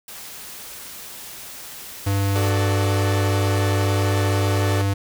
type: noise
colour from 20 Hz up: white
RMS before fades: -37 dBFS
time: 0.08-2.5 s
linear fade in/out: 2 ms
type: tone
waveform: square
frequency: 99 Hz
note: G2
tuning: 18 cents sharp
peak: -19 dBFS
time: 2.06-4.94 s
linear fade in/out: 10 ms
type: chord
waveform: sawtooth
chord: D major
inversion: first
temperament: equal with one note detuned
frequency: 373 / 440 / 587.3 Hz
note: F#4 / A4 / D5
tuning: +14 / 0 / 0 cents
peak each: -25 dBFS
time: 2.35-4.82 s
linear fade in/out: 10 ms
effects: none